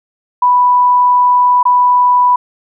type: tone with dropouts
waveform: sine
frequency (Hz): 987.8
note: B5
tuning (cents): 0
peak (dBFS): -6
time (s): 0.42-2.36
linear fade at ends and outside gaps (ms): 5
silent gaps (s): 1.63-1.653
effects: none